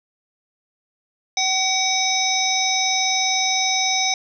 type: harmonic tone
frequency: 757 Hz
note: F#5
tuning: 39 cents sharp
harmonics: 1 / 3 / 5 / 7 / 8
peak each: -24 / -24 / -24 / -24 / -24 dBFS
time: 1.37-4.14 s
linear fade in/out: 2 ms
effects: none